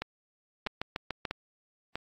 two click trains, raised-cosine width 0.3 ms, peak -17 / -16 dBFS, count 4 / 5, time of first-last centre 0.02-1.955 / 0.67-1.252 s, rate 1.55 / 6.87 Hz, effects AAC 48 kbps

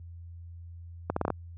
accelerating click train, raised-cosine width 1 ms, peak -13 dBFS, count 6, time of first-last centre 1.1-1.303 s, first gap 64 ms, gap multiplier 0.77, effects added 85 Hz sine -41 dBFS peak until 1.57 s + high-pass 60 Hz 12 dB/octave

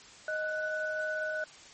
sine tone pair together, 622.3 / 1485.7 Hz, D#5 / F#6, 0 / +7 cents, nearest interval octave + minor third, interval 1507 cents, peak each -34 / -33 dBFS, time 0.28-1.44 s, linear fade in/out 2 ms, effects white hiss -52 dBFS RMS until 1.73 s + MP3 32 kbps

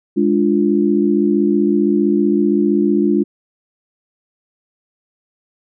sine chord, D diminished, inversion second, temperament equal, 207.7 / 293.7 / 349.2 Hz, Ab3 / D4 / F4, 0 / 0 / 0 cents, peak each -16 dBFS, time 0.16-3.24 s, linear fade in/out 20 ms, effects none

